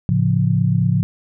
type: chord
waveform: sine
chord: A augmented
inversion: none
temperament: equal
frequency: 110 / 138.59 / 174.61 Hz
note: A2 / C#3 / E#3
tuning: 0 / 0 / 0 cents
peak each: -18 dBFS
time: 0.09-1.03 s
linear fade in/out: 0 ms
effects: none